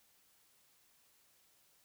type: silence
effects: white hiss -70 dBFS RMS until 1.84 s